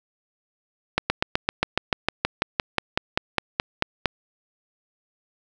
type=slowing click train; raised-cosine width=0.3 ms; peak=-3 dBFS; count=19; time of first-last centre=0.98-4.057 s; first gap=120 ms; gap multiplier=1.04; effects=none